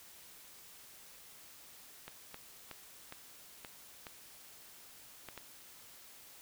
clicks, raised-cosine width 0.3 ms, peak -29 dBFS, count 8, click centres 2.08 / 2.344 / 2.713 / 3.124 / 3.648 / 4.068 / 5.287 / 5.377 s, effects white hiss -56 dBFS RMS until 6.41 s

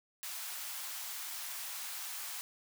white high-pass noise, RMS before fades -42 dBFS, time 0.23-2.41 s, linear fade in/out 0 ms, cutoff 740 Hz, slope 24 dB/octave, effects none

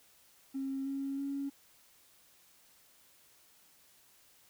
triangle tone with pitch steps, 270 / 274.1 / 278.2 Hz, C#4 / C#4 / C#4, -45 / -19 / +6 cents, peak -30 dBFS, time 0.54-1.5 s, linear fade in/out 20 ms, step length 320 ms, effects tanh soft clip ceiling -32 dBFS + white hiss -64 dBFS RMS until 4.49 s

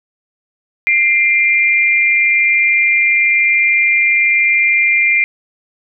sine tone pair together, 2093 / 2386 Hz, C7 / D7, 0 / +27 cents, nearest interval major second, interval 227 cents, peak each -12 dBFS, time 0.87-5.24 s, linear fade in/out 0 ms, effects none

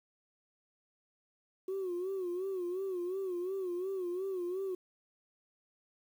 sine tone with vibrato, 369 Hz, F#4, 5 cents flat, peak -32 dBFS, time 1.68-4.75 s, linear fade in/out 5 ms, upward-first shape sine, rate 2.8 Hz, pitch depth 97 cents each way, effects tanh soft clip ceiling -31 dBFS + 10-bit

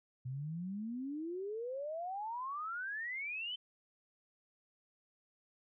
sine exponential sweep, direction up, 123.47 to 3096 Hz, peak -38 dBFS, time 0.25-3.56 s, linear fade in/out 10 ms, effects none

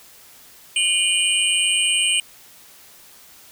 sine tone cluster, 2441 / 2849 / 3032 / 8540 Hz, D#7 / F7 / F#7 / C9, -34 / +34 / +42 / +34 cents, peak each -22 dBFS, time 0.76-2.2 s, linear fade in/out 2 ms, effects white hiss -47 dBFS RMS until 3.51 s

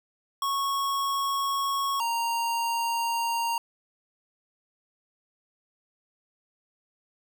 square tone pair in turn, 1103 / 930.2 Hz, C#6 / A#5, -9 / -4 cents, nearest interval minor third, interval 295 cents, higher first, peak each -26 dBFS, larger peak neither, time 0.42-2 / 2-3.58 s, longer neither, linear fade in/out 2 ms, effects none

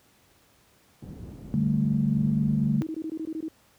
pink low-pass noise, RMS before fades -39 dBFS, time 1.02-2.78 s, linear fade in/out 5 ms, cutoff 270 Hz, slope 12 dB/octave
sine chord, D suspended fourth, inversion none, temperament equal, 146.83 / 196 / 220 Hz, D3 / G3 / A3, 0 / 0 / 0 cents, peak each -25 / -27 / -25 dBFS, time 1.54-2.82 s, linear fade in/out 0 ms
sine tone bursts, 318.1 Hz, D#4, 38 cents sharp, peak -29 dBFS, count 9, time 2.81-3.483 s, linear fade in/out 2 ms, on 57 ms, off 20 ms
effects pink hiss -61 dBFS RMS until 3.78 s + high-pass 60 Hz 12 dB/octave

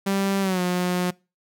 sawtooth tone with pitch glide, 196 to 179.73 Hz, G3 to F3, 0 to +50 cents, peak -17 dBFS, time 0.06-1.11 s, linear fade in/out 10 ms, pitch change -150 cents, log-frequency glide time 0.41-0.61 s, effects noise-tail reverb RT60 0.3 s tail -25 dB re dry

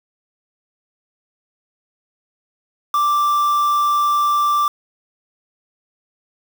triangle tone with quantisation, 1174.7 Hz, D6, in tune, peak -12 dBFS, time 2.94-4.68 s, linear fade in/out 2 ms, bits 5, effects none

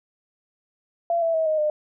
sine tone with pitch steps, 681 / 661.2 / 642 / 623.4 / 605.3 Hz, F5 / E5 / E5 / D#5 / D#5, -44 / +5 / -46 / +3 / -48 cents, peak -19 dBFS, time 1.1-1.7 s, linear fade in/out 2 ms, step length 120 ms, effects none

